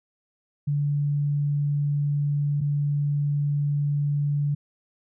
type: tone pair in turn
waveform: sine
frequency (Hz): 144.8 / 144.8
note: D3 / D3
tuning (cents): -24 / -24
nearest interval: unison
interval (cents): 0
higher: neither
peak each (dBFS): -21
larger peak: neither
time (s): 0.67-2.61 / 2.61-4.55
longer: neither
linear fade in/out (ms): 10
effects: none